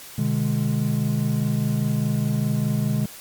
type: chord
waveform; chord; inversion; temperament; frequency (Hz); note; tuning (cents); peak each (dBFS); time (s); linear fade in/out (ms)
triangle; G# diminished; first; just; 124.59 / 149.51 / 207.7; B2 / D3 / G#3; +16 / +31 / 0; -22; 0.18-3.06; 5
effects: white hiss -41 dBFS RMS until 3.2 s + MP3 96 kbps